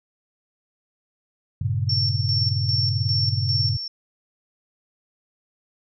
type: chord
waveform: sine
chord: G diminished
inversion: none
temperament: equal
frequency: 98 / 116.54 / 138.59 Hz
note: G2 / Bb2 / Db3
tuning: 0 / 0 / 0 cents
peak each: -24 / -25 / -27 dBFS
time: 1.61-3.77 s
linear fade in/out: 5 ms
type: tone with tremolo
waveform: sine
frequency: 5440 Hz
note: F8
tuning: 46 cents flat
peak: -21 dBFS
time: 1.89-3.88 s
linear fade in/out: 5 ms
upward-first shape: square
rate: 2.5 Hz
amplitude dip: 55%
effects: none